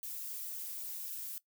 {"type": "noise with flanger", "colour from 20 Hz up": "violet", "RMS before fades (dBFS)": -42, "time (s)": [0.03, 1.38], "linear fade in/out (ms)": 0, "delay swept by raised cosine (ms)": [0.61, 5.51], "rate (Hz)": 3.7, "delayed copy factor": 0.9, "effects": ["noise-tail reverb RT60 0.1 s tail -18 dB re dry"]}